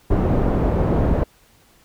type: low-pass noise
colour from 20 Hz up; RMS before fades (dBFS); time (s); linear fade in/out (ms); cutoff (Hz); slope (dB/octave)
pink; -18; 0.1-1.24; 10; 620; 12
effects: pink hiss -55 dBFS RMS until 1.84 s